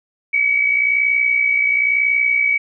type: tone pair together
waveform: sine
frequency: 2217 / 2278 Hz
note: C#7 / C#7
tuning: 0 / +47 cents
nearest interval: unison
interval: 47 cents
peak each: -21 / -14 dBFS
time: 0.33-2.58 s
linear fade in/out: 10 ms
effects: none